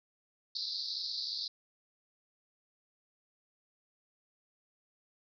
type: band-pass noise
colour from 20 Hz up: white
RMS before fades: -38 dBFS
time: 0.55-1.48 s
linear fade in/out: 5 ms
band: 3900 to 5000 Hz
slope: 96 dB/octave
effects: none